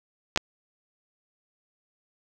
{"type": "clicks", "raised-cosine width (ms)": 0.2, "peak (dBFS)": -5, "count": 2, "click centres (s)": [0.361, 0.375], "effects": []}